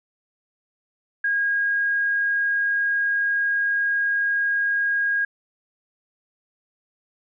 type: tone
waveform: sine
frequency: 1633 Hz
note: G#6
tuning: 30 cents flat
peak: -19 dBFS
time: 1.24-5.25 s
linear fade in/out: 5 ms
effects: none